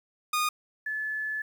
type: tone pair in turn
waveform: sawtooth / sine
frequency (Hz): 1229 / 1727.6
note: D#6 / A6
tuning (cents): -22 / -32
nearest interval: tritone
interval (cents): 590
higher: second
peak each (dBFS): -21 / -29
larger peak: first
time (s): 0.33-0.49 / 0.86-1.42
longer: second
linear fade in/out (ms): 5
effects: 10-bit